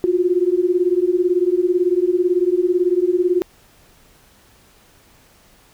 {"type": "beating tone pair", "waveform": "sine", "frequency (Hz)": [349.2, 367.2], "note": ["F4", "F#4"], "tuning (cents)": [0, -13], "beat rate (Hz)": 18, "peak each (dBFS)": -17, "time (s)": [0.04, 3.42], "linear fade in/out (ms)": 0, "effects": ["pink hiss -52 dBFS RMS until 5.73 s"]}